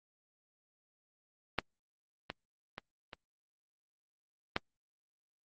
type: clicks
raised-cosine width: 0.3 ms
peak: -12 / -21 / -25 / -28 / -13 dBFS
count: 5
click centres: 1.587 / 2.301 / 2.781 / 3.132 / 4.564 s
effects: Opus 24 kbps